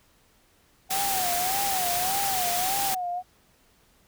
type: tone with vibrato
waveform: sine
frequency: 749 Hz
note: F#5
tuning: 21 cents sharp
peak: -27 dBFS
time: 0.89-3.23 s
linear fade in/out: 50 ms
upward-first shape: sine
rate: 1.7 Hz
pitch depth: 110 cents each way
type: noise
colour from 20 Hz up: white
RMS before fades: -28 dBFS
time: 0.9-2.95 s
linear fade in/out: 10 ms
effects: pink hiss -62 dBFS RMS until 4.07 s